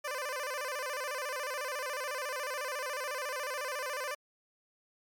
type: tone with vibrato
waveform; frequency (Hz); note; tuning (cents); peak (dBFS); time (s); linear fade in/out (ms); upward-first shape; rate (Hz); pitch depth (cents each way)
15% pulse; 550; C#5; -14; -28; 0.04-4.15; 10; square; 14; 120
effects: MP3 96 kbps